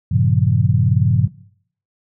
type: chord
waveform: sine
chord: G half-diminished seventh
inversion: none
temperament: equal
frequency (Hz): 98 / 116.54 / 138.59 / 174.61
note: G2 / Bb2 / Db3 / F3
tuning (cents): 0 / 0 / 0 / 0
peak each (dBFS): -17 / -17 / -17 / -21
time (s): 0.11-1.28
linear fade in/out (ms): 10
effects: noise-tail reverb RT60 0.6 s tail -18 dB re dry